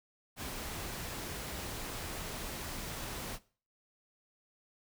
pink noise, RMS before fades -41 dBFS, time 0.36-3.39 s, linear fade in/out 50 ms, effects noise-tail reverb RT60 0.4 s tail -19 dB re dry

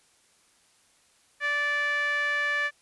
sawtooth tone with band-pass filter, 583 Hz, D5, 13 cents flat, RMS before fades -27 dBFS, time 1.4-2.71 s, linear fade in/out 50 ms, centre 1900 Hz, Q 6.2, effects white hiss -63 dBFS RMS until 2.81 s + resampled to 24000 Hz

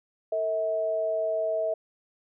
sine tone pair together, 450 / 644 Hz, A4 / E5, +39 / -41 cents, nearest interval tritone, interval 620 cents, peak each -33 / -25 dBFS, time 0.32-1.74 s, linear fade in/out 5 ms, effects none

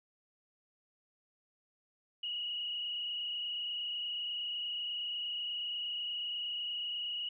sine tone with frequency modulation, 2900 Hz, F#7, 35 cents flat, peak -35 dBFS, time 2.23-7.29 s, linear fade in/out 5 ms, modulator 28.3 Hz, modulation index 2, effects none

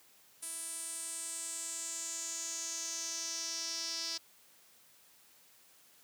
sawtooth tone with band-pass filter sweep, 330.2 Hz, E4, 3 cents sharp, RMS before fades -40 dBFS, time 0.42-4.18 s, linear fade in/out 10 ms, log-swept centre 9600 to 5100 Hz, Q 5.5, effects white hiss -63 dBFS RMS until 6.03 s + high-pass 100 Hz 12 dB/octave

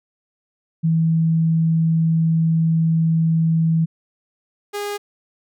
sine / sawtooth tone pair in turn, 162.7 / 410 Hz, E3 / G#4, -22 / -22 cents, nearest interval octave + major third, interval 1600 cents, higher second, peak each -14 / -20 dBFS, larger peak first, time 0.83-3.86 / 4.73-4.98 s, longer first, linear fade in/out 20 ms, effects none

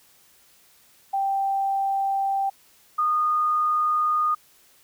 sine tone pair in turn, 784 / 1228.1 Hz, G5 / D#6, 0 / -23 cents, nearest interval minor sixth, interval 777 cents, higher second, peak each -21 / -19 dBFS, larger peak second, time 1.13-2.5 / 2.98-4.35 s, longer neither, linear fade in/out 10 ms, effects white hiss -57 dBFS RMS until 4.83 s

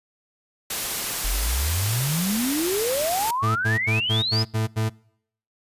white noise, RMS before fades -27 dBFS, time 0.7-3.31 s, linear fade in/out 5 ms
sine exponential sweep, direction up, 40 to 5180 Hz, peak -22 dBFS, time 1.24-4.43 s, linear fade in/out 10 ms
40% pulse tone bursts, 110.1 Hz, A2, 2 cents sharp, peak -20 dBFS, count 7, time 3.42-4.898 s, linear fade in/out 20 ms, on 140 ms, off 83 ms
effects noise-tail reverb RT60 0.7 s tail -25 dB re dry + resampled to 32000 Hz

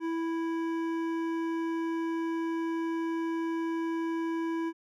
sine tone with hard clipping, 329.6 Hz, E4, in tune, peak -31 dBFS, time 0-4.73 s, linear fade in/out 50 ms, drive 12 dB, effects none

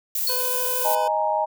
violet noise, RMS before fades -25 dBFS, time 0.15-0.95 s, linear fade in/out 2 ms
sine tone with exponential decay, 4381 Hz, C#8, 21 cents flat, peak -21 dBFS, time 0.27-0.59 s, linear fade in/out 2 ms, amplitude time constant 69 ms
25% pulse tone with vibrato, 502 Hz, B4, 28 cents sharp, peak -24 dBFS, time 0.29-1.08 s, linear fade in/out 5 ms, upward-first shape triangle, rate 13 Hz, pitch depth 13 cents each way
sine chord, D# suspended fourth, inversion none, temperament just, 622.3 / 829.7 / 933.4 Hz, D#5 / G#5 / A#5, 0 / -2 / +2 cents, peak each -24 dBFS, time 0.84-1.46 s, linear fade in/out 20 ms
effects none

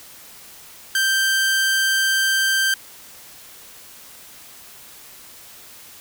sawtooth tone, 1568 Hz, G6, in tune, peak -13 dBFS, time 0.95-2.74 s, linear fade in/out 2 ms, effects white hiss -43 dBFS RMS until 6 s

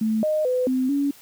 sine tone with pitch steps, 219.2 / 616 / 504 / 257.8 / 282.4 Hz, A3 / D#5 / B4 / C4 / C#4, -6 / -17 / +35 / -26 / +32 cents, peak -19 dBFS, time 0.01-1.11 s, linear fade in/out 5 ms, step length 220 ms, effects white hiss -49 dBFS RMS until 1.21 s + high-pass 60 Hz 12 dB/octave

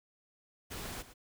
pink noise with echo, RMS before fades -42 dBFS, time 0.7-1.03 s, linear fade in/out 20 ms, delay 110 ms, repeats 1, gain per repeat -13 dB, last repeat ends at 1.14 s, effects none

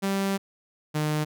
sawtooth tone pair in turn, 195.7 / 152.19 Hz, G3 / D#3, -3 / -38 cents, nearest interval major third, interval 435 cents, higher first, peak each -20 dBFS, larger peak neither, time 0.02-0.38 / 0.94-1.25 s, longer first, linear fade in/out 20 ms, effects none

